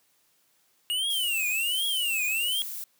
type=tone with vibrato; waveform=square; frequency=2841 Hz; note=F7; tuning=29 cents sharp; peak=-26 dBFS; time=0.9-2.62 s; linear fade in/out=0 ms; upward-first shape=triangle; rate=1.3 Hz; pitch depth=280 cents each way
type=noise; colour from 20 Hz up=violet; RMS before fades=-36 dBFS; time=1.1-2.84 s; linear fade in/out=2 ms
effects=white hiss -67 dBFS RMS until 2.99 s + high-pass 100 Hz 12 dB/octave